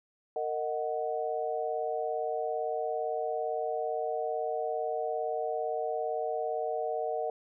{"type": "chord", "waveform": "sine", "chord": "D# minor", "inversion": "second", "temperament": "equal with one note detuned", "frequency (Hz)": [459.7, 622.3, 740], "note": ["A#4", "D#5", "F#5"], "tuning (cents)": [-24, 0, 0], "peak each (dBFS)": -34, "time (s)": [0.36, 7.3], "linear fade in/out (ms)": 2, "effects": []}